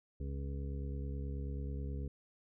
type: harmonic tone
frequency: 69.3 Hz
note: C#2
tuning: in tune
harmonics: 1 / 2 / 3 / 4 / 6 / 7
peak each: -38 / -44 / -51 / -50 / -52 / -55 dBFS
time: 0.2-2.08 s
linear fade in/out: 5 ms
effects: none